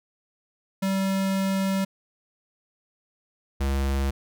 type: tone pair in turn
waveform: square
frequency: 193.1 / 68.27 Hz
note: G3 / C#2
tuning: -26 / -26 cents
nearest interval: octave + tritone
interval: 1800 cents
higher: first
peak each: -23 dBFS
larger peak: neither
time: 0.82-1.85 / 3.6-4.11 s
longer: first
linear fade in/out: 10 ms
effects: none